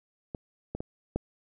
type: clicks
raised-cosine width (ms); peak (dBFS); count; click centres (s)
2; -22 / -20 / -21 / -15; 4; 0.348 / 0.75 / 0.805 / 1.16
effects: none